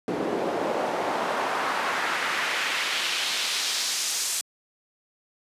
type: noise with band-pass filter sweep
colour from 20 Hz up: pink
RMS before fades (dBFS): -27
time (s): 0.08-4.41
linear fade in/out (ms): 0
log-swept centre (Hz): 360 to 7500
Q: 1.2
effects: high-pass 200 Hz 12 dB/octave + resampled to 32000 Hz